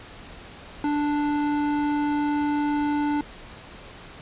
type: tone with band-pass filter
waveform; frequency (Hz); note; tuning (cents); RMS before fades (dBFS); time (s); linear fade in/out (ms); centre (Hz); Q
square; 293.7; D4; 0; -24; 0.84-3.21; 2; 600; 0.88
effects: pink hiss -43 dBFS RMS until 4.21 s + resampled to 8000 Hz